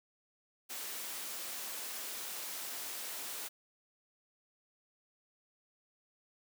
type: high-pass noise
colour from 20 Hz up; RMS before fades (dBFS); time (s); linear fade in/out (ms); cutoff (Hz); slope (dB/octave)
white; -42; 0.69-3.49; 20; 270; 12
effects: none